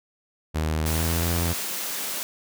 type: tone with pitch glide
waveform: sawtooth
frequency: 78.3 to 84.89 Hz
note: D#2 to F2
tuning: +11 to -49 cents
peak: -19 dBFS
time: 0.54-1.54 s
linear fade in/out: 20 ms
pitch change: +140 cents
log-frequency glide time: 0.83-1.25 s
type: high-pass noise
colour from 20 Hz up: white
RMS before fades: -30 dBFS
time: 0.86-2.23 s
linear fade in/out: 0 ms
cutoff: 160 Hz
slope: 48 dB/octave
effects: none